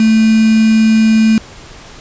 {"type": "tone with quantisation", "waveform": "sine", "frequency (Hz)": 220.7, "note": "A3", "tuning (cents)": 5, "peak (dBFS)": -6, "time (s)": [0, 1.38], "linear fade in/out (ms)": 2, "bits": 3, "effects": ["pink hiss -35 dBFS RMS until 2 s", "resampled to 16000 Hz"]}